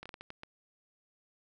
slowing click train, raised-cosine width 0.3 ms, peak -28 dBFS, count 7, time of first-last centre 0.03-0.434 s, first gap 26 ms, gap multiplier 1.38, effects none

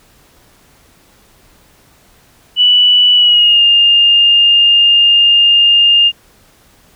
sine tone with pitch glide, 2960 to 2817 Hz, F#7 to F7, 0 to +14 cents, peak -5 dBFS, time 2.56-6.12 s, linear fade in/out 50 ms, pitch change -86 cents, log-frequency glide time 3.14-3.63 s, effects pink hiss -48 dBFS RMS until 6.95 s

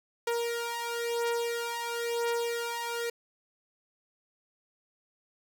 sawtooth beating tone pair, 469 / 469.99 Hz, A#4 / A#4, +11 / +14 cents, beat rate 0.99 Hz, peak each -30 / -28 dBFS, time 0.27-3.1 s, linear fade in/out 5 ms, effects none

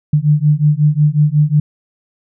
sine beating tone pair, 146.83 / 152.33 Hz, D3 / D#3, 0 / -36 cents, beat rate 5.5 Hz, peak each -12 dBFS, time 0.13-1.6 s, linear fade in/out 5 ms, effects none

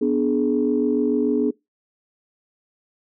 sine chord, G# diminished, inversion first, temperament equal with one note detuned, 246.9 / 293.7 / 421.8 Hz, B3 / D4 / G#4, 0 / 0 / +27 cents, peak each -21 dBFS, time 0.01-1.51 s, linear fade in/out 10 ms, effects noise-tail reverb RT60 0.2 s tail -24 dB re dry + tanh soft clip ceiling -8 dBFS

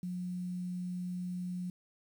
sine tone with quantisation, 179.9 Hz, F#3, 48 cents flat, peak -35 dBFS, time 0.03-1.7 s, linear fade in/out 2 ms, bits 10, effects none

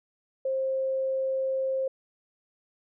sine tone, 530 Hz, C5, 22 cents sharp, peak -25 dBFS, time 0.45-1.88 s, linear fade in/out 5 ms, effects none

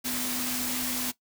sine tone in noise, 249.4 Hz, B3, 17 cents sharp, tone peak -35 dBFS, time 0.04-1.12 s, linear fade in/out 20 ms, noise white, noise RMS -31 dBFS, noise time 0.04-1.12 s, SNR -7 dB, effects noise-tail reverb RT60 0.1 s tail -17 dB re dry

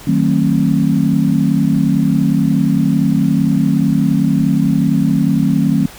sine chord, D# diminished seventh, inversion none, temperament just, 155.56 / 186.68 / 224 / 268.8 Hz, D#3 / F#3 / A3 / C4, 0 / +16 / +31 / +47 cents, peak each -16 dBFS, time 0.07-5.86 s, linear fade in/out 5 ms, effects pink hiss -36 dBFS RMS until 5.98 s

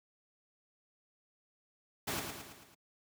pink noise with echo, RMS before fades -36 dBFS, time 2.07-2.2 s, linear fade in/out 10 ms, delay 110 ms, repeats 5, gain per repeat -5 dB, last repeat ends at 2.75 s, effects high-pass 100 Hz 12 dB/octave

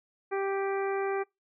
harmonic tone, 392 Hz, G4, in tune, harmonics 1 / 2 / 3 / 4 / 5 / 6, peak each -29 / -35 / -39 / -41 / -43 / -45 dBFS, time 0.31-1.24 s, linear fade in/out 20 ms, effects noise-tail reverb RT60 0.2 s tail -25 dB re dry

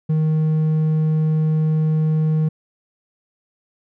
sine tone with hard clipping, 156.3 Hz, D#3, 8 cents sharp, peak -16 dBFS, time 0.09-2.49 s, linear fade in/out 10 ms, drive 3 dB, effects none

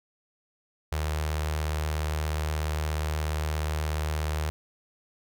sawtooth tone with notch filter, 76.9 Hz, D#2, 20 cents flat, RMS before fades -29 dBFS, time 0.92-4.5 s, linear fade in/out 0 ms, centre 240 Hz, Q 0.76, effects none

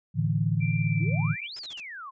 sine chord, A suspended fourth, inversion none, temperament equal, 110 / 146.83 / 164.81 Hz, A2 / D3 / E3, 0 / 0 / 0 cents, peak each -27 dBFS, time 0.14-1.36 s, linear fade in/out 50 ms
sine tone with vibrato, 2349 Hz, D7, in tune, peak -34 dBFS, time 0.6-1.48 s, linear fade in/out 20 ms, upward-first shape triangle, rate 1.8 Hz, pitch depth 10 cents each way
sine exponential two-way sweep, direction up then down, 277 to 5274 to 1016 Hz, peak -37 dBFS, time 0.99-2.11 s, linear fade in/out 20 ms, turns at 1.57 s
white noise bursts, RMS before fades -44 dBFS, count 4, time 1.56-1.804 s, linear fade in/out 5 ms, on 34 ms, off 36 ms
effects resampled to 16000 Hz

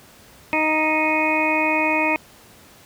harmonic tone, 311.3 Hz, D#4, 1 cent sharp, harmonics 1 / 2 / 3 / 4 / 6 / 7 / 8, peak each -24 / -25 / -23 / -33 / -33 / -25 / -22 dBFS, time 0.53-2.16 s, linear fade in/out 0 ms, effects pink hiss -48 dBFS RMS until 2.85 s + high-pass 60 Hz 12 dB/octave

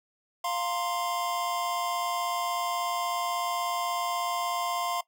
square chord, F suspended fourth, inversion none, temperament just, 698.5 / 931.3 / 1047.7 Hz, F5 / Bb5 / C6, 0 / -2 / +2 cents, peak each -33 / -38 / -32 dBFS, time 0.44-5.01 s, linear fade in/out 5 ms, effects noise-tail reverb RT60 0.1 s tail -18 dB re dry

